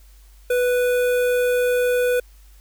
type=tone with notch filter; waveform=square; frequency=493.9 Hz; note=B4; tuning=in tune; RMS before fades=-19 dBFS; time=0.5-2.2 s; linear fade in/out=5 ms; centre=5000 Hz; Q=0.75; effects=added 49 Hz sine -45 dBFS peak until 2.6 s + white hiss -57 dBFS RMS until 2.6 s